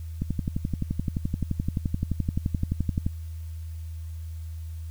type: click train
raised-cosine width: 5 ms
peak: -13 dBFS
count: 34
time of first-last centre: 0.22-3.065 s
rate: 11.6 Hz
effects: added 81 Hz sine -33 dBFS peak until 4.9 s + white hiss -58 dBFS RMS until 4.9 s